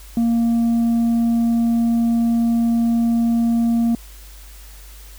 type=tone with tanh clipping; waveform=sine; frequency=232.4 Hz; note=A#3; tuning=5 cents flat; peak=-15 dBFS; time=0.17-3.95 s; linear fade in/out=2 ms; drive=3 dB; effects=added 50 Hz sine -38 dBFS peak until 5.18 s + white hiss -45 dBFS RMS until 5.18 s